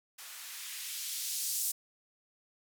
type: noise with band-pass filter sweep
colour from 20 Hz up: violet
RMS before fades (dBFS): -38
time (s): 0.18-1.72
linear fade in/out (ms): 10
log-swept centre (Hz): 1000 to 7500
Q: 0.89
effects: none